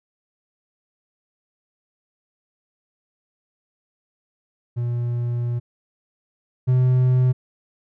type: tone pair in turn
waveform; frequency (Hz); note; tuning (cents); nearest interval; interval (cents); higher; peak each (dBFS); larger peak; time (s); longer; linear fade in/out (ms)
triangle; 120 / 127.14; B2 / C3; -49 / -49; minor second; 100; second; -19 / -12; second; 4.76-5.6 / 6.67-7.33; first; 20
effects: none